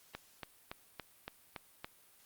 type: click train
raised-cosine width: 0.3 ms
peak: -25 dBFS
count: 7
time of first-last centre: 0.15-1.845 s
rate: 3.54 Hz
effects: white hiss -64 dBFS RMS until 2.25 s + Opus 48 kbps